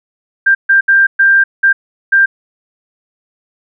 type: tone bursts at uneven times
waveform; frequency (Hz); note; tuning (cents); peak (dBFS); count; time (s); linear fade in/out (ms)
sine; 1586; G6; +20; -5; 6; 0.46-0.55 / 0.69-0.81 / 0.88-1.07 / 1.19-1.44 / 1.63-1.73 / 2.12-2.26; 10
effects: none